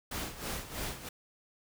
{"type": "noise with tremolo", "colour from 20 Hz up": "pink", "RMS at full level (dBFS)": -36, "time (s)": [0.11, 1.09], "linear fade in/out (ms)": 5, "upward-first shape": "sine", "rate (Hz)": 3.1, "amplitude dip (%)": 75, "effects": []}